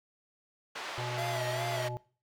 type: band-pass noise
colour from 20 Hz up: pink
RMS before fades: -40 dBFS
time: 0.75-1.89 s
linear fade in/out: 10 ms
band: 660 to 4000 Hz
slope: 12 dB/octave
type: harmonic tone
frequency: 122.3 Hz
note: B2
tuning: 16 cents flat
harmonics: 1 / 3 / 5 / 7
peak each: -37 / -43 / -43 / -41 dBFS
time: 0.98-1.97 s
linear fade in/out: 0 ms
type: tone with vibrato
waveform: square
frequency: 659.3 Hz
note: E5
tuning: in tune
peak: -35 dBFS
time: 1.17-1.89 s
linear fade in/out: 20 ms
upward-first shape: sine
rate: 2.5 Hz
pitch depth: 99 cents each way
effects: noise-tail reverb RT60 0.4 s tail -21 dB re dry